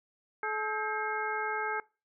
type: harmonic tone with a mistuned harmonic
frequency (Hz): 430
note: A4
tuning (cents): -40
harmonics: 1 / 2 / 3 / 4 / 5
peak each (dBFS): -38 / -36 / -37 / -36 / -40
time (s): 0.43-1.8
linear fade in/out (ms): 2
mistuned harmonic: 4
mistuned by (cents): -130
effects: noise-tail reverb RT60 0.3 s tail -22 dB re dry